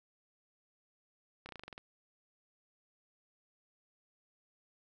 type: slowing click train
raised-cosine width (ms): 0.3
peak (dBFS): -30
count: 9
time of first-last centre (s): 1.46-1.779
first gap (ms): 30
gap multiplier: 1.08
effects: none